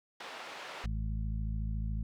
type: band-pass noise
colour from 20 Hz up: pink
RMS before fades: -45 dBFS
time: 0.2-0.86 s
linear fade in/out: 5 ms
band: 610 to 3500 Hz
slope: 12 dB/octave
type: harmonic tone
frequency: 53.9 Hz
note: A1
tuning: 35 cents flat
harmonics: 1 / 2 / 3 / 4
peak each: -33 / -39 / -43 / -45 dBFS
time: 0.84-2.03 s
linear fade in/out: 5 ms
effects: none